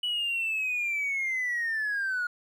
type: linear sweep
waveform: triangle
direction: down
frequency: 2960 to 1424 Hz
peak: -24 dBFS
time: 0.03-2.27 s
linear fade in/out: 5 ms
effects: tanh soft clip ceiling -23 dBFS

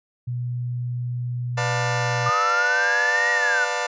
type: tone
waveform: sine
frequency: 122.4 Hz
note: B2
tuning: 15 cents flat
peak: -24 dBFS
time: 0.27-2.3 s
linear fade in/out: 10 ms
type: chord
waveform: 20% pulse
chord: B half-diminished seventh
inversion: none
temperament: just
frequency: 493.9 / 592.7 / 711.2 / 889 Hz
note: B4 / D5 / F5 / A5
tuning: 0 / +16 / +31 / +18 cents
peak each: -24 dBFS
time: 1.57-3.87 s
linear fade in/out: 10 ms
type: linear two-way sweep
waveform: sine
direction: up then down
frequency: 1194 to 1906 to 1439 Hz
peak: -19 dBFS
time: 2.26-3.65 s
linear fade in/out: 5 ms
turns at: 3.31 s
type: noise bursts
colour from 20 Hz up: violet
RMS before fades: -33 dBFS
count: 14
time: 2.32-3.447 s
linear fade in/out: 5 ms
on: 22 ms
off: 63 ms
effects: resampled to 16000 Hz

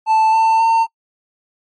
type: tone with pitch steps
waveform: triangle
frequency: 880 / 893.3 / 906.8 Hz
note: A5 / A5 / A#5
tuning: 0 / +26 / -48 cents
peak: -8 dBFS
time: 0.06-0.87 s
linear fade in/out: 50 ms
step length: 270 ms
effects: noise-tail reverb RT60 0.1 s tail -24 dB re dry + MP3 48 kbps

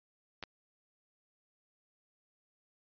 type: clicks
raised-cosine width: 0.2 ms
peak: -24 dBFS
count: 2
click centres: 0.427 / 0.437 s
effects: resampled to 11025 Hz

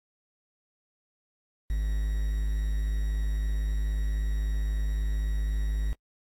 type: tone with quantisation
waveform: triangle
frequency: 51.91 Hz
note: G#1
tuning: in tune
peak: -23 dBFS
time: 1.7-5.93 s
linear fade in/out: 0 ms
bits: 8
effects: noise-tail reverb RT60 0.1 s tail -26 dB re dry + AAC 48 kbps

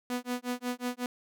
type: tone with tremolo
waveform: sawtooth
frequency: 246.9 Hz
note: B3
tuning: in tune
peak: -25 dBFS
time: 0.1-1.06 s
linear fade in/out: 0 ms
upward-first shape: sine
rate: 5.5 Hz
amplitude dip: 100%
effects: none

